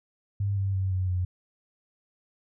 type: tone with pitch steps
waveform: sine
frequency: 100 / 97.55 / 95.15 / 92.82 / 90.54 Hz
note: G2 / G2 / F#2 / F#2 / F#2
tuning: +35 / -8 / +49 / +6 / -37 cents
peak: -24 dBFS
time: 0.4-1.25 s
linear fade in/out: 5 ms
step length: 170 ms
effects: none